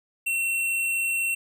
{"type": "tone", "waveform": "square", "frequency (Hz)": 2716, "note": "F7", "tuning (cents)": -49, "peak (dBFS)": -24, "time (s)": [0.26, 1.35], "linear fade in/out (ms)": 10, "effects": []}